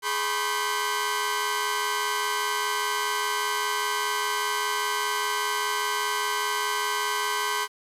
sawtooth tone cluster, 419.4 / 987 / 1072 / 1194 / 1547 Hz, G#4 / B5 / C6 / D6 / G6, +17 / -1 / +42 / +28 / -23 cents, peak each -31 / -25 / -27 / -33 / -28 dBFS, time 0.02-7.68 s, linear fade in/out 50 ms, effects resampled to 32000 Hz + 9-bit

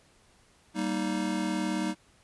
square chord, Eb major, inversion first, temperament just, 194.45 / 233.3 / 311.1 Hz, G3 / Bb3 / Eb4, -14 / +2 / 0 cents, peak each -33 / -35 / -32 dBFS, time 0.74-1.95 s, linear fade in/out 50 ms, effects pink hiss -62 dBFS RMS until 2.23 s + resampled to 24000 Hz

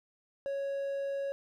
triangle tone, 554 Hz, C#5, 1 cent flat, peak -30 dBFS, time 0.46-1.32 s, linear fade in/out 0 ms, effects none

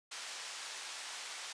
white band-pass noise, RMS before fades -45 dBFS, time 0.11-1.53 s, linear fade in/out 10 ms, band 730 to 6300 Hz, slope 12 dB/octave, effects resampled to 22050 Hz

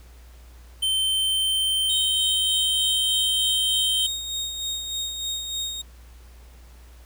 square tone with pitch glide, 3100 to 3131 Hz, G7 to G7, -20 to -3 cents, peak -21 dBFS, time 0.82-4.07 s, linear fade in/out 10 ms, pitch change +17 cents, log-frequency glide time 0.98-3.21 s
30% pulse tone with tremolo, 3723 Hz, A#7, 3 cents flat, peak -23 dBFS, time 1.89-5.82 s, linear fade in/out 10 ms, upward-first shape sine, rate 3.3 Hz, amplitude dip 45%
effects added 60 Hz sine -44 dBFS peak until 7.05 s + pink hiss -55 dBFS RMS until 7.05 s

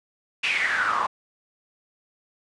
pink noise with band-pass filter sweep, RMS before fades -24 dBFS, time 0.43-1.07 s, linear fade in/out 10 ms, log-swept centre 2700 to 1000 Hz, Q 7, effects resampled to 22050 Hz

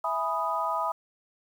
sine chord, E major seventh, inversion none, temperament equal, 659.3 / 830.6 / 987.8 / 1244.5 Hz, E5 / G#5 / B5 / D#6, 0 / 0 / 0 / 0 cents, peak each -33 / -34 / -30 / -30 dBFS, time 0.04-0.92 s, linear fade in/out 5 ms, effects 9-bit

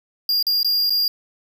square tone with dropouts, 4815 Hz, D8, 42 cents sharp, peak -17 dBFS, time 0.29-1.08 s, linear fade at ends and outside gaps 2 ms, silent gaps 0.427-0.467 / 0.631-0.646 / 0.897-0.904 s, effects 9-bit

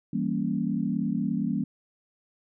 sine chord, E diminished seventh, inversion none, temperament equal, 164.81 / 196 / 233.1 / 277.2 Hz, E3 / G3 / Bb3 / Db4, 0 / 0 / 0 / 0 cents, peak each -32 / -29 / -29 / -32 dBFS, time 0.13-1.64 s, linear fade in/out 5 ms, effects none

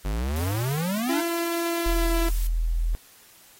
square exponential sweep, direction up, 46.25 to 320.1 Hz, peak -25 dBFS, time 0.04-1.22 s, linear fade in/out 20 ms
blue noise, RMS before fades -38 dBFS, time 0.36-2.47 s, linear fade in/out 0 ms
sawtooth tone with pitch glide, 338.4 to 334.5 Hz, E4 to E4, +45 to +25 cents, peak -21 dBFS, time 1.09-2.29 s, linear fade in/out 5 ms, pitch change -20 cents, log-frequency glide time 1.86-2.14 s
sine tone, 41.2 Hz, E1, in tune, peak -21 dBFS, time 1.86-2.95 s, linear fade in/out 0 ms
effects white hiss -53 dBFS RMS until 3.59 s + AAC 48 kbps

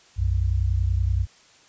sine tone pair together, 62 / 92.5 Hz, B1 / F#2, +7 / 0 cents, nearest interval perfect fifth, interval 693 cents, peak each -22 / -22 dBFS, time 0.16-1.27 s, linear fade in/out 50 ms, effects white hiss -54 dBFS RMS until 1.68 s + resampled to 16000 Hz

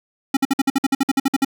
square tone bursts, 271.2 Hz, C#4, 38 cents flat, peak -14 dBFS, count 14, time 0.34-1.448 s, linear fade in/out 5 ms, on 29 ms, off 54 ms, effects none

